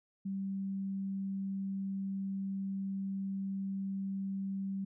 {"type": "tone", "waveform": "sine", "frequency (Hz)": 194.5, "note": "G3", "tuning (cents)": -13, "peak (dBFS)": -34, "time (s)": [0.25, 4.85], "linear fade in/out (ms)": 10, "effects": []}